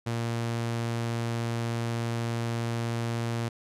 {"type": "tone", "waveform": "sawtooth", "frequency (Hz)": 116.54, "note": "A#2", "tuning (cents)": 0, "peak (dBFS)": -24, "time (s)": [0.06, 3.49], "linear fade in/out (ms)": 10, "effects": ["low-pass 10000 Hz 12 dB/octave"]}